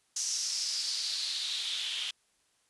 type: noise with band-pass filter sweep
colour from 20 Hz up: white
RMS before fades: -34 dBFS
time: 0.16-2.11 s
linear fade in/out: 5 ms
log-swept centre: 6100 to 3100 Hz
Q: 4.8
effects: white hiss -71 dBFS RMS until 2.69 s + resampled to 24000 Hz